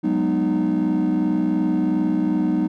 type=chord; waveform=triangle; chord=G# minor seventh; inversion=third; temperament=equal with one note detuned; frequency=185 / 207.7 / 246.9 / 307.4 Hz; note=F#3 / G#3 / B3 / D#4; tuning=0 / 0 / 0 / -21 cents; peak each=-21 / -23 / -21 / -18 dBFS; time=0.03-2.68 s; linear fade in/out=20 ms; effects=tanh soft clip ceiling -11 dBFS